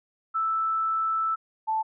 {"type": "tone pair in turn", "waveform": "sine", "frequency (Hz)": [1318.5, 878.4], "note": ["E6", "A5"], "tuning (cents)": [0, -3], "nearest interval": "perfect fifth", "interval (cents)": 703, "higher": "first", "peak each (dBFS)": -23, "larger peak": "neither", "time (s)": [[0.34, 1.36], [1.67, 1.83]], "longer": "first", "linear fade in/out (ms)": 20, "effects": []}